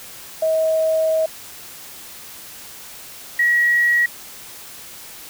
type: tone pair in turn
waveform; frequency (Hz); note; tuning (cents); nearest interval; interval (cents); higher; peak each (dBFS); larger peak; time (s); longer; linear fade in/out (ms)
sine; 638 / 1911.8; D#5 / A#6; +43 / +43; octave + perfect fifth; 1900; second; -15 / -13; second; 0.42-1.26 / 3.39-4.06; first; 5
effects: white hiss -38 dBFS RMS until 5.29 s